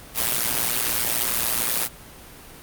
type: noise with amplitude modulation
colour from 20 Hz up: white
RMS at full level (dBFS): -19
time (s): 0.14-1.89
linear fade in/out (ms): 50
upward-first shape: sine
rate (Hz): 117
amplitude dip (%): 85
effects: pink hiss -43 dBFS RMS until 2.62 s + Opus 32 kbps